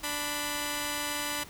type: tone pair together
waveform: 5% pulse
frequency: 293.7 / 987.8 Hz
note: D4 / B5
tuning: 0 / 0 cents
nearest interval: octave + major sixth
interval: 2100 cents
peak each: -22 dBFS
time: 0.03-1.44 s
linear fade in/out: 10 ms
effects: pink hiss -49 dBFS RMS until 1.49 s